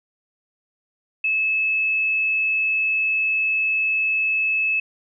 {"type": "tone", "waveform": "sine", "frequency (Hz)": 2600, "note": "E7", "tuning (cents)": -24, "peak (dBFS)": -18, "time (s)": [1.24, 4.8], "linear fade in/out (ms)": 5, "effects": []}